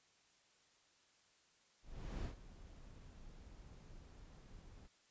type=noise with ADSR envelope; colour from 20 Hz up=brown; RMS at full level=-41 dBFS; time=1.82-4.88 s; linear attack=420 ms; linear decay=110 ms; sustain=-16 dB; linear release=24 ms; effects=white hiss -72 dBFS RMS until 5.1 s + resampled to 16000 Hz